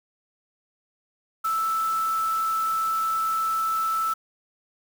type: tone in noise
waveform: sine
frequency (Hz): 1318.5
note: E6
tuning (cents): 0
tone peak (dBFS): -22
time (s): 1.44-4.14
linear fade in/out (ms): 10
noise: white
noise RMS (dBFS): -40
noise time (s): 1.44-4.14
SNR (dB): +15
effects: none